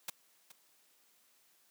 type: noise with echo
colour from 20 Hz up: white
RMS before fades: -38 dBFS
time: 0.08-0.1 s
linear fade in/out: 5 ms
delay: 420 ms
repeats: 1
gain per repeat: -15 dB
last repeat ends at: 0.52 s
effects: white hiss -69 dBFS RMS until 1.7 s + high-pass 200 Hz 12 dB/octave